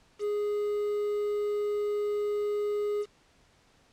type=tone with quantisation; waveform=triangle; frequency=414.9 Hz; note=G#4; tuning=2 cents flat; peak=-25 dBFS; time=0.19-3.06 s; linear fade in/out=50 ms; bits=8; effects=pink hiss -63 dBFS RMS until 3.92 s + low-pass 7000 Hz 12 dB/octave